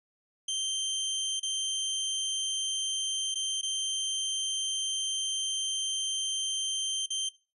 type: tone with dropouts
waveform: 25% pulse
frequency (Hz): 3136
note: G7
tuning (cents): 0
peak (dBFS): -26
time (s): 0.48-7.29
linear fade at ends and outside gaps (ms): 5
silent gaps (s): 1.397-1.429 / 3.344-3.355 / 3.613-3.629 / 7.061-7.103
effects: noise-tail reverb RT60 0.3 s tail -17 dB re dry + resampled to 32000 Hz